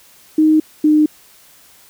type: tone pair in turn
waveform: sine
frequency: 311.1 / 304.5 Hz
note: D#4 / D#4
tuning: 0 / -37 cents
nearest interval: unison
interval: 37 cents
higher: first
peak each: -8 dBFS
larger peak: neither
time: 0.38-0.6 / 0.84-1.06 s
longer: neither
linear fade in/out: 5 ms
effects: white hiss -47 dBFS RMS until 1.89 s